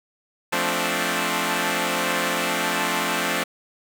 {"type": "chord", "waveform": "5% pulse", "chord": "D minor seventh", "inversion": "first", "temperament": "equal with one note detuned", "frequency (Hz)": [174.61, 220, 261.6, 291.3], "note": ["F3", "A3", "C4", "D4"], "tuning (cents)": [0, 0, 0, -14], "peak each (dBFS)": -16, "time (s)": [0.52, 3.44], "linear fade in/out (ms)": 10, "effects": []}